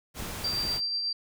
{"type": "noise", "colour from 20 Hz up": "pink", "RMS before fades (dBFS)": -37, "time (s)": [0.14, 0.81], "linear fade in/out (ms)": 50}
{"type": "clicks", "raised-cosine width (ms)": 3, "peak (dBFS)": -26, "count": 2, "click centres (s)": [0.224, 0.652]}
{"type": "tone with tremolo", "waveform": "sine", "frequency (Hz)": 4705, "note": "D8", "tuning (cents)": 2, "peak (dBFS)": -26, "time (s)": [0.44, 1.13], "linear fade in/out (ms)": 5, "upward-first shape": "triangle", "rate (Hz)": 8.2, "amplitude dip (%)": 35}
{"effects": []}